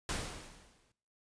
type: noise with exponential decay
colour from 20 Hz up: pink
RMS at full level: -34 dBFS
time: 0.09-0.92 s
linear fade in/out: 2 ms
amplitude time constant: 180 ms
effects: noise-tail reverb RT60 0.6 s tail -19 dB re dry + resampled to 22050 Hz